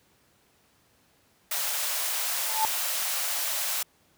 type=high-pass noise; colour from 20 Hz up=white; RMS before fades=-29 dBFS; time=1.51-3.83 s; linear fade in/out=5 ms; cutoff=540 Hz; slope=48 dB/octave
type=tone with exponential growth; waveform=sine; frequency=878 Hz; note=A5; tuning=4 cents flat; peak=-19 dBFS; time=2.38-2.65 s; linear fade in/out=0 ms; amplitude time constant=57 ms
effects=pink hiss -64 dBFS RMS until 4.17 s + high-pass 80 Hz 12 dB/octave